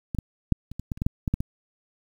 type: clicks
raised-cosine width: 5 ms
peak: -17 / -14 / -6 / -25 / -20 / -16 / -29 / -14 / -9 / -12 / -10 / -15 dBFS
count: 12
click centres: 0.148 / 0.187 / 0.523 / 0.716 / 0.796 / 0.918 / 0.975 / 1.019 / 1.065 / 1.278 / 1.34 / 1.405 s
effects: 8-bit